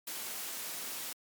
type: noise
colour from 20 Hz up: white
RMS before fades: -40 dBFS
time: 0.07-1.13 s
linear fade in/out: 5 ms
effects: high-pass 200 Hz 12 dB/octave + MP3 96 kbps